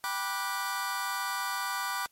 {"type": "chord", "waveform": "sawtooth", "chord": "G major seventh", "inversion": "none", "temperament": "just", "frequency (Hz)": [784, 980, 1176, 1470], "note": ["G5", "B5", "D6", "F#6"], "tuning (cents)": [0, -14, 2, -12], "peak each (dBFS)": [-35, -31, -31, -32], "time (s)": [0.04, 2.06], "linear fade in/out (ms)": 0, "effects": ["white hiss -68 dBFS RMS until 2.11 s", "MP3 64 kbps"]}